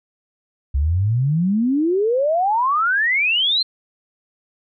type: exponential sweep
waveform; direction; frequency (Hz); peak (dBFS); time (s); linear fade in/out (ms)
sine; up; 65.41 to 4237; -15; 0.74-3.63; 10
effects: none